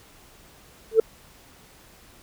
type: tone with exponential growth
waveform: sine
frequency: 446.2 Hz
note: A4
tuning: 24 cents sharp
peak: -7 dBFS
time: 0.91-1 s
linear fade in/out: 5 ms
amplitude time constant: 19 ms
effects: tanh soft clip ceiling -6 dBFS + pink hiss -52 dBFS RMS until 2.22 s